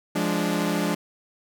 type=chord; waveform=sawtooth; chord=D diminished; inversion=first; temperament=equal with one note detuned; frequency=173.61 / 207.7 / 293.7 Hz; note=F3 / Ab3 / D4; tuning=-10 / 0 / 0 cents; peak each=-23 dBFS; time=0.15-0.95 s; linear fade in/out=10 ms; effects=none